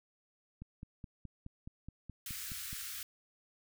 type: click train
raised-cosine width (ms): 5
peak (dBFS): -33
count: 11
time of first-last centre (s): 0.62-2.73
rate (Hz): 4.74
type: band-stop noise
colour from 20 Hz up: white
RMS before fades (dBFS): -43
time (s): 2.26-3.03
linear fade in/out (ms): 2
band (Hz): 110 to 1300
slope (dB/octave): 48
effects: none